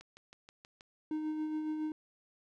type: click train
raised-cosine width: 0.2 ms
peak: -35 dBFS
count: 6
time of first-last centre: 0.01-0.809 s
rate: 6.26 Hz
type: tone with tremolo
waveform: triangle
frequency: 309.1 Hz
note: D#4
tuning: 11 cents flat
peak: -30 dBFS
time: 1.11-1.92 s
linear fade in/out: 2 ms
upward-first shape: sine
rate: 7.2 Hz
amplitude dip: 35%
effects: none